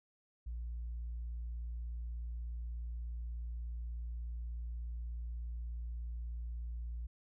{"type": "tone", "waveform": "sine", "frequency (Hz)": 58.3, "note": "A#1", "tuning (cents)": 1, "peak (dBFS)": -37, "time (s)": [0.46, 7.07], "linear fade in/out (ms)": 10, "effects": ["tanh soft clip ceiling -36 dBFS"]}